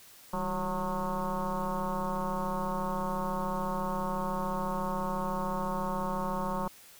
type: tone with frequency modulation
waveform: sine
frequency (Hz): 554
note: C#5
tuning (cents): -1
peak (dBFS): -29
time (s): 0.33-6.68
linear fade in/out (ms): 5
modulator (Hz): 179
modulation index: 3.4
effects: white hiss -54 dBFS RMS until 6.99 s